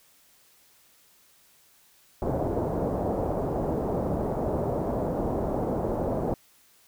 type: low-pass noise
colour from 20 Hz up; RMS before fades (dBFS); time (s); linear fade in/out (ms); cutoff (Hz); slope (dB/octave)
white; -28; 2.22-6.34; 2; 680; 24
effects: white hiss -60 dBFS RMS until 6.87 s